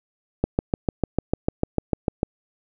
click train, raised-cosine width 2 ms, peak -6 dBFS, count 13, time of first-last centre 0.44-2.231 s, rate 6.7 Hz, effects none

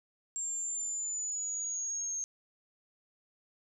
sine linear sweep, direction down, 7430 to 6410 Hz, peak -33 dBFS, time 0.36-2.24 s, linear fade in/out 0 ms, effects none

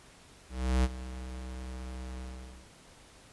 square tone with ADSR envelope, 63.6 Hz, C2, 48 cents flat, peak -23 dBFS, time 0.49-2.7 s, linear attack 350 ms, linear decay 37 ms, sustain -16 dB, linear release 500 ms, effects pink hiss -56 dBFS RMS until 3.32 s + resampled to 24000 Hz

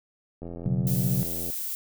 click train, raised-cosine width 2 ms, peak -25 dBFS, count 93, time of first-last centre 0.42-1.5 s, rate 85.2 Hz
sine chord, B suspended second, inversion none, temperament equal, 123.47 / 138.59 / 185 Hz, B2 / C#3 / F#3, 0 / 0 / 0 cents, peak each -27 dBFS, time 0.66-1.23 s, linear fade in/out 0 ms
violet noise, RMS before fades -32 dBFS, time 0.87-1.75 s, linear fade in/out 0 ms
effects none

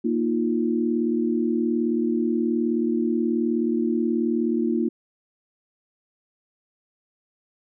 sine chord, Bb suspended fourth, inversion none, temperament just, 233.1 / 310.8 / 349.6 Hz, Bb3 / Eb4 / F4, 0 / -2 / +2 cents, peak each -23 / -26 / -25 dBFS, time 0.04-4.89 s, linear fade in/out 10 ms, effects none

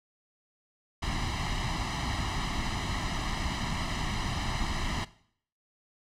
pink noise with comb filter, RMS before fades -31 dBFS, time 1.02-5.05 s, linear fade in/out 10 ms, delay 1 ms, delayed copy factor +0.8, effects noise-tail reverb RT60 0.6 s tail -18 dB re dry + low-pass 5000 Hz 12 dB/octave

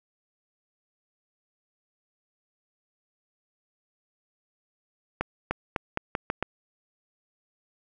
accelerating click train, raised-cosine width 0.5 ms, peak -11 dBFS, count 7, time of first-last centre 5.21-6.426 s, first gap 300 ms, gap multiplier 0.84, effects none

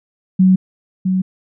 sine tone with echo, 186.8 Hz, F#3, 17 cents sharp, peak -7 dBFS, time 0.39-0.56 s, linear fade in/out 10 ms, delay 660 ms, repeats 1, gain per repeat -6 dB, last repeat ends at 1.22 s, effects none

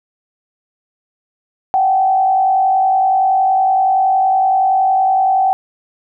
sine tone with frequency modulation, 764 Hz, G5, 45 cents flat, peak -10 dBFS, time 1.74-5.53 s, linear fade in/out 0 ms, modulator 50.7 Hz, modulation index 0.52, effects none

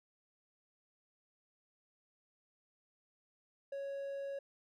triangle tone, 554.4 Hz, C#5, in tune, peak -37 dBFS, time 3.72-4.39 s, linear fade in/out 5 ms, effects none

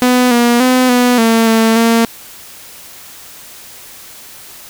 sawtooth tone with pitch steps, 249.5 / 238.5 / 254.4 / 246.4 / 226.9 / 224.4 / 229.4 Hz, B3 / A#3 / C4 / B3 / A#3 / A3 / A#3, +18 / +40 / -48 / -4 / -47 / +34 / -28 cents, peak -4 dBFS, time 0.02-2.05 s, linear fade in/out 0 ms, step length 290 ms, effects white hiss -35 dBFS RMS until 4.69 s

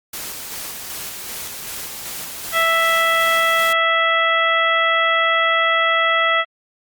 white noise with tremolo, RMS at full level -29 dBFS, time 0.13-3.73 s, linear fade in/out 5 ms, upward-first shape square, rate 2.6 Hz, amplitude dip 25%
harmonic tone, 659.3 Hz, E5, in tune, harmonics 1 / 2 / 3 / 4 / 5, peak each -22 / -18 / -18 / -27 / -24 dBFS, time 2.52-6.45 s, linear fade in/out 50 ms
effects Opus 48 kbps

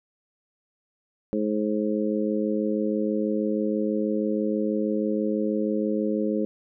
harmonic tone, 106.2 Hz, G#2, 39 cents sharp, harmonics 2 / 3 / 4 / 5, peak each -26 / -28 / -29 / -30 dBFS, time 1.33-6.45 s, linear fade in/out 0 ms, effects none

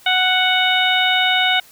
harmonic tone, 740 Hz, F#5, in tune, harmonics 1 / 2 / 3 / 4 / 5, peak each -20 / -20 / -20 / -20 / -20 dBFS, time 0.06-1.6 s, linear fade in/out 5 ms, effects white hiss -47 dBFS RMS until 1.71 s

